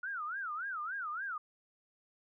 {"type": "tone with vibrato", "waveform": "sine", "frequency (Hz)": 1396.9, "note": "F6", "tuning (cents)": 0, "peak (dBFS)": -36, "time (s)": [0.03, 1.38], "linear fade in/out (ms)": 5, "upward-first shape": "sine", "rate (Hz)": 3.5, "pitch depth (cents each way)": 270, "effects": []}